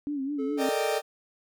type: tone with vibrato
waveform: sine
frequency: 280 Hz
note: C#4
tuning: 18 cents sharp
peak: -28 dBFS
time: 0.07-0.69 s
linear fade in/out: 0 ms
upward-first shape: sine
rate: 4.8 Hz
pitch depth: 94 cents each way
type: tone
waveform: triangle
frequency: 432.5 Hz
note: A4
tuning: 30 cents flat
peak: -29 dBFS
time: 0.38-1 s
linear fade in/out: 20 ms
type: chord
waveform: 40% pulse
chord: Eb major seventh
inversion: second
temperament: equal with one note detuned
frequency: 457.6 / 587.3 / 622.3 / 784 Hz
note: Bb4 / D5 / Eb5 / G5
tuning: -32 / 0 / 0 / 0 cents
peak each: -31 dBFS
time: 0.57-1.02 s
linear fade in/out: 50 ms
effects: none